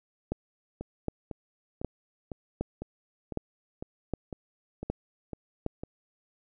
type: two click trains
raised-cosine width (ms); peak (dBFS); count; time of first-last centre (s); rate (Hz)
2; -16 / -23; 8 / 11; 0.32-5.664 / 0.81-5.835; 1.31 / 1.99
effects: none